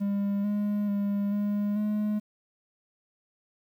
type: tone with pitch steps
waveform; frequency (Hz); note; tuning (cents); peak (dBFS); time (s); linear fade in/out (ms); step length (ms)
triangle; 200.8 / 206.5 / 202 / 205.5 / 210.6; G3 / G#3 / G#3 / G#3 / G#3; +42 / -10 / -48 / -18 / +24; -23; 0-2.2; 20; 440
effects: 10-bit